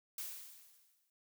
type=noise with exponential decay; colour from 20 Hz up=blue; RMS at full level=-41 dBFS; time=0.18-1.1 s; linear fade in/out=2 ms; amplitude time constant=200 ms; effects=noise-tail reverb RT60 0.2 s tail -24 dB re dry